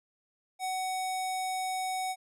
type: tone with low-pass filter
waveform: square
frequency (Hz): 750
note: F#5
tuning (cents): +23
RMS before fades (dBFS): -33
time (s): 0.59-2.16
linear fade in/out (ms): 50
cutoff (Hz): 11000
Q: 1.7
effects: none